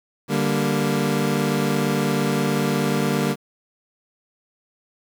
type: chord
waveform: 25% pulse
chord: G minor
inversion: second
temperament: equal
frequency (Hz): 146.83 / 196 / 233.1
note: D3 / G3 / Bb3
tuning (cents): 0 / 0 / 0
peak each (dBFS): -20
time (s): 0.28-3.36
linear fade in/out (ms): 50
effects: 8-bit